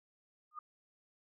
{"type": "tone with exponential growth", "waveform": "sine", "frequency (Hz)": 1224, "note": "D#6", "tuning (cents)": -29, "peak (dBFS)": -38, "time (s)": [0.51, 0.59], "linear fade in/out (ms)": 5, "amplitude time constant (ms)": 17, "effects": []}